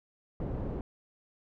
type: low-pass noise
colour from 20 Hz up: pink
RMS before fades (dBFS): -35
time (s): 0.4-0.81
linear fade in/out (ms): 2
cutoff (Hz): 500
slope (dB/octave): 12
effects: none